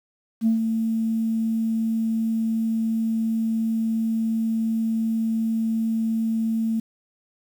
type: tone with ADSR envelope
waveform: sine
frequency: 224.3 Hz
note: A3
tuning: 34 cents sharp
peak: -14 dBFS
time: 0.41-6.8 s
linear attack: 54 ms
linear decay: 120 ms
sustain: -6 dB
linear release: 6 ms
effects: tanh soft clip ceiling -12 dBFS + 8-bit